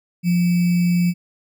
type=tone with sample-and-hold; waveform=sine; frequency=175.4 Hz; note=F3; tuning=8 cents sharp; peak=-14 dBFS; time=0.23-1.14 s; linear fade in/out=50 ms; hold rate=2450 Hz; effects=none